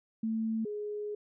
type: tone pair in turn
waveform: sine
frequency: 222.5 / 417.4 Hz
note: A3 / G#4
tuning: +20 / +9 cents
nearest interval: major seventh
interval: 1089 cents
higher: second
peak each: -29 / -34 dBFS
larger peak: first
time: 0.23-0.65 / 0.65-1.15 s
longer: second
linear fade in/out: 5 ms
effects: none